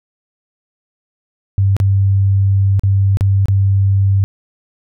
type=tone with dropouts; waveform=sine; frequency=98 Hz; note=G2; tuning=in tune; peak=-9 dBFS; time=1.58-4.24 s; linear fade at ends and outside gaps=0 ms; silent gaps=1.766-1.801 / 2.795-2.835 / 3.171-3.209 / 3.457-3.484 s; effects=none